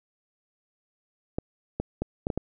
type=clicks; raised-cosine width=2 ms; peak=-14 dBFS; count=6; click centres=1.385 / 1.8 / 2.02 / 2.269 / 2.302 / 2.376 s; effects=none